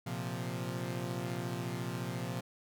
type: chord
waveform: sawtooth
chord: Bb suspended second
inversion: none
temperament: equal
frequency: 116.54 / 130.81 / 174.61 Hz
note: Bb2 / C3 / F3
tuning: 0 / 0 / 0 cents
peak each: -36 / -36 / -36 dBFS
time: 0.06-2.41 s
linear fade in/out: 10 ms
effects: none